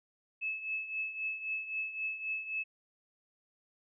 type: tone with tremolo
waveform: sine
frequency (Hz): 2600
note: E7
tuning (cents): -24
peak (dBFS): -31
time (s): 0.41-2.64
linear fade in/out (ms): 20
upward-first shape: triangle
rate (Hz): 3.8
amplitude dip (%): 75
effects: none